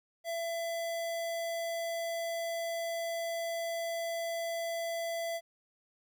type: tone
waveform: square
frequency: 670 Hz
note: E5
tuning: 28 cents sharp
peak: -34 dBFS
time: 0.24-5.41 s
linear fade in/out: 50 ms
effects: 12-bit